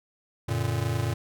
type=chord; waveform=square; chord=Gb augmented; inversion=none; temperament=just; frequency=92.5 / 115.62 / 144.53 Hz; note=Gb2 / Bb2 / D3; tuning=0 / -14 / -27 cents; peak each=-32 / -28 / -33 dBFS; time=0.48-1.14 s; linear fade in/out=10 ms; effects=none